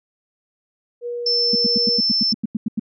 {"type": "tone with pitch glide", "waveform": "sine", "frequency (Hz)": [480, 475.3], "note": ["B4", "A#4"], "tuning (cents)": [-49, 34], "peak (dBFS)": -24, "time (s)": [1.01, 2.01], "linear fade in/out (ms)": 50, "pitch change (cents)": -17, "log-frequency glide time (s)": [1.15, 1.48]}
{"type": "tone", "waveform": "sine", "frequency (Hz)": 5310, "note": "E8", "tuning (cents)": 12, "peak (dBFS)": -16, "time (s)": [1.26, 2.33], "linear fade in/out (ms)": 5}
{"type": "tone bursts", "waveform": "sine", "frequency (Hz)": 220, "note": "A3", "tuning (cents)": 0, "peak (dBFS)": -17, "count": 12, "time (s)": [1.53, 2.796], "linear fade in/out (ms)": 5, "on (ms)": 23, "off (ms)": 90}
{"effects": []}